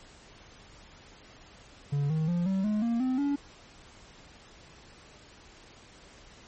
triangle tone with pitch steps, 142.8 / 157.53 / 173.79 / 191.72 / 211.5 / 233.3 / 257.4 / 284 Hz, D3 / D#3 / F3 / G3 / G#3 / A#3 / C4 / C#4, -48 / +22 / -8 / -38 / +32 / +2 / -28 / +42 cents, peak -23 dBFS, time 1.92-3.36 s, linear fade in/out 10 ms, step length 180 ms, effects pink hiss -53 dBFS RMS until 6.47 s + MP3 32 kbps

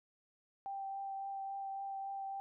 sine tone with vibrato, 784 Hz, G5, in tune, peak -39 dBFS, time 0.66-2.4 s, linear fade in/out 0 ms, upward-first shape triangle, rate 3.6 Hz, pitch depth 13 cents each way, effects none

